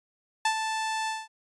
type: tone with ADSR envelope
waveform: sawtooth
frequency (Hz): 880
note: A5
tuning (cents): 0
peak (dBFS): -17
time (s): 0.45-1.28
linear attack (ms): 4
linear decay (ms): 80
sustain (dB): -7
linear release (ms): 200
effects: resampled to 22050 Hz